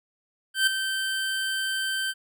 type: tone with ADSR envelope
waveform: 25% pulse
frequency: 1553 Hz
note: G6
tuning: 17 cents flat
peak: -13 dBFS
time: 0.54-2.14 s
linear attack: 130 ms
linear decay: 7 ms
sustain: -9 dB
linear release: 43 ms
effects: none